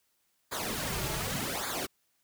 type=noise with flanger; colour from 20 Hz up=pink; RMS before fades=-34 dBFS; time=0.51-1.87 s; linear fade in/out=20 ms; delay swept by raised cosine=0.35 to 4.05 ms; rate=0.86 Hz; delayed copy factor=-0.85; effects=white hiss -74 dBFS RMS until 2.23 s